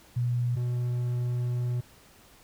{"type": "tone pair in turn", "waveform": ["sine", "triangle"], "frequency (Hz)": [121.6, 122.38], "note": ["B2", "B2"], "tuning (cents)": [-26, -15], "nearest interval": "unison", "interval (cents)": 11, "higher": "second", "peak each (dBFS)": -24, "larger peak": "neither", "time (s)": [[0.16, 0.56], [0.56, 1.81]], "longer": "second", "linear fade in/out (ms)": 10, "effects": ["pink hiss -56 dBFS RMS until 2.43 s"]}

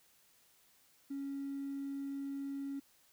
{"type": "tone with hard clipping", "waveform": "triangle", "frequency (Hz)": 277.2, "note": "C#4", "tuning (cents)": 0, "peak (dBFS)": -38, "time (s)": [1.1, 2.8], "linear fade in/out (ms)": 10, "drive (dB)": 3, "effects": ["white hiss -68 dBFS RMS until 3.12 s"]}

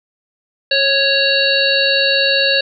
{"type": "harmonic tone with a mistuned harmonic", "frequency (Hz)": 554.4, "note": "C#5", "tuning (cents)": 0, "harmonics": [1, 3, 5, 7, 8], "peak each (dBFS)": [-18, -18, -18, -18, -18], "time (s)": [0.71, 2.61], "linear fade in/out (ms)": 5, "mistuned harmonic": 1, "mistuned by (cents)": -25, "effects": []}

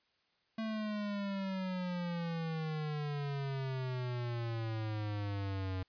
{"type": "exponential sweep", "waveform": "square", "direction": "down", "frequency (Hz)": [223.3, 92.5], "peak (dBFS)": -36, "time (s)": [0.58, 5.83], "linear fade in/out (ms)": 5, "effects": ["white hiss -75 dBFS RMS until 5.88 s", "resampled to 11025 Hz"]}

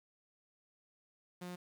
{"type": "tone", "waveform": "sawtooth", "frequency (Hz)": 178.7, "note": "F3", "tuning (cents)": 40, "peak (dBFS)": -39, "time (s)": [1.41, 1.56], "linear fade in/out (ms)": 10, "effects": ["11-bit"]}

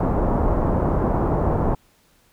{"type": "low-pass noise", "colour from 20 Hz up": "pink", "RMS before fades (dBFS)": -20, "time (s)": [0, 1.75], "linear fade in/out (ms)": 5, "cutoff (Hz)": 1000, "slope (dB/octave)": 24, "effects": ["pink hiss -59 dBFS RMS until 2.32 s"]}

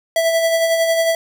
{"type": "tone with tremolo", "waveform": "square", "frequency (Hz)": 659.3, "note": "E5", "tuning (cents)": 0, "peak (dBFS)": -13, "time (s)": [0.16, 1.15], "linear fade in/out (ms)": 2, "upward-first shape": "sine", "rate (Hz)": 11, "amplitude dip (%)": 40, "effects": []}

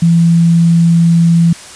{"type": "tone", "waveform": "sine", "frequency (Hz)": 168, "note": "E3", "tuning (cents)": 33, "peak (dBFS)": -5, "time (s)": [0.02, 1.53], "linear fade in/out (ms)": 5, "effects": ["white hiss -32 dBFS RMS until 1.75 s", "resampled to 22050 Hz"]}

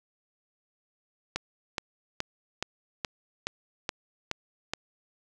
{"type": "click train", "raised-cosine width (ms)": 0.2, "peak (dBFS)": -12, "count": 9, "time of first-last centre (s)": [1.36, 4.736], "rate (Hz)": 2.37, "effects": []}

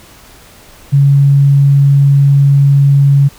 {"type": "tone", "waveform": "sine", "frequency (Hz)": 140, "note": "C#3", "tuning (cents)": 18, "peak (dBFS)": -4, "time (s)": [0.92, 3.29], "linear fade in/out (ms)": 20, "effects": ["pink hiss -39 dBFS RMS until 3.38 s"]}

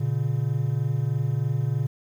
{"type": "tone pair together", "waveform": "triangle", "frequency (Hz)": [118.1, 141.28], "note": ["A#2", "C#3"], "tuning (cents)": [23, 33], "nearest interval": "minor third", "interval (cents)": 310, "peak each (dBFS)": -23, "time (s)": [0, 1.87], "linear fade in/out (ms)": 10, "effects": ["9-bit"]}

